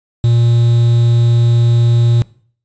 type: tone with quantisation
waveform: triangle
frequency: 118 Hz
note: A#2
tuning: 22 cents sharp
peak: -6 dBFS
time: 0.24-2.22 s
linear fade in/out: 0 ms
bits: 5
effects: noise-tail reverb RT60 0.5 s tail -21 dB re dry + resampled to 16000 Hz